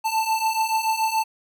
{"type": "beating tone pair", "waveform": "square", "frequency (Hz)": [880, 887], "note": ["A5", "A5"], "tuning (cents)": [0, 14], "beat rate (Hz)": 7, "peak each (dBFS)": [-26, -23], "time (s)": [0.04, 1.24], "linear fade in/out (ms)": 20, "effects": []}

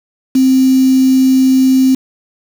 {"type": "tone with quantisation", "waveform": "sine", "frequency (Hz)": 262, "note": "C4", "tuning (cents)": 2, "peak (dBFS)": -6, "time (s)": [0.35, 1.95], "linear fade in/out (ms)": 5, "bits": 4, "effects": []}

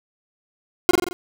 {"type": "tone with echo", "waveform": "40% pulse", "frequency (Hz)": 356.3, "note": "F4", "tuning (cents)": 35, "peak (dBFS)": -8, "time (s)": [0.89, 0.91], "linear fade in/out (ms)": 0, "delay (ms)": 44, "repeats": 5, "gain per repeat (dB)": -4, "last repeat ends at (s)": 1.13, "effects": []}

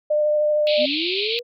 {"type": "tone with vibrato", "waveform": "sine", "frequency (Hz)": 601, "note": "D5", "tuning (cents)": 40, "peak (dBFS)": -16, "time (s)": [0.1, 0.86], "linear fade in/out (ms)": 10, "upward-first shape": "triangle", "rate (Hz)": 13, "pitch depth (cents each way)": 13}
{"type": "band-pass noise", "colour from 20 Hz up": "white", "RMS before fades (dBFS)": -25, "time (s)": [0.67, 1.39], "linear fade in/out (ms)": 0, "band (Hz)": [2300, 4400], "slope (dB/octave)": 96}
{"type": "linear sweep", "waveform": "sine", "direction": "up", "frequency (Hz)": [230, 494.2], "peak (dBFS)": -25, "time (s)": [0.77, 1.43], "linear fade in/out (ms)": 50}
{"effects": []}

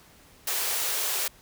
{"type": "high-pass noise", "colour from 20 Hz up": "white", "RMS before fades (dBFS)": -28, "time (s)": [0.47, 1.28], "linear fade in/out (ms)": 5, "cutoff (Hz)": 360, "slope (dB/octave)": 96, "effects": ["pink hiss -55 dBFS RMS until 1.41 s"]}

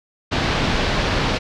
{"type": "low-pass noise", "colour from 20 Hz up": "pink", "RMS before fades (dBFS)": -20, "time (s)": [0.31, 1.39], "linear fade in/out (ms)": 20, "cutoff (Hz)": 4700, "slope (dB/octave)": 24, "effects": []}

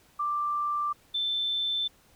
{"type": "tone pair in turn", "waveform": "sine", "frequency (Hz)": [1179, 3539], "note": ["D6", "A7"], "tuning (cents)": [6, 9], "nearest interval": "octave + perfect fifth", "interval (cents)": 1903, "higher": "second", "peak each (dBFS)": -26, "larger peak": "neither", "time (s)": [[0.19, 0.93], [1.14, 1.88]], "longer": "neither", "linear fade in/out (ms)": 10, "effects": ["pink hiss -61 dBFS RMS until 2.15 s"]}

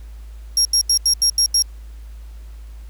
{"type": "tone bursts", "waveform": "35% pulse", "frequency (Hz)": 5588, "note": "F8", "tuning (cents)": 0, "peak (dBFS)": -10, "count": 7, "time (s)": [0.57, 1.623], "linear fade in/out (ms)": 2, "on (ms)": 81, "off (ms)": 81, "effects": ["added 54 Hz sine -33 dBFS peak until 2.89 s", "pink hiss -54 dBFS RMS until 2.89 s"]}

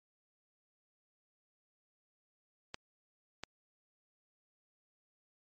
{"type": "clicks", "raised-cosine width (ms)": 0.2, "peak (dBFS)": -23, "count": 2, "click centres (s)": [2.744, 3.436], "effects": ["MP3 32 kbps"]}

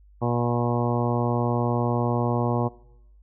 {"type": "harmonic tone", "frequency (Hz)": 120, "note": "B2", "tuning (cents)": -49, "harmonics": [1, 2, 3, 4, 5, 6, 7, 8, 9], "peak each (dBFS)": [-25, -28, -30, -31, -32, -33, -33, -34, -35], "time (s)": [0.21, 2.69], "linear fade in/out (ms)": 20, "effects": ["noise-tail reverb RT60 0.8 s tail -20 dB re dry", "added 50 Hz sine -50 dBFS peak until 3.22 s"]}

